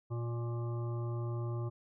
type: harmonic tone with a mistuned harmonic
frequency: 118 Hz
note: A#2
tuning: 22 cents sharp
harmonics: 1 / 3 / 5 / 7 / 9 / 10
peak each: -34 / -43 / -50 / -54 / -53 / -53 dBFS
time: 0.1-1.7 s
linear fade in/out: 20 ms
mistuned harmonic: 7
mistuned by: +17 cents
effects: none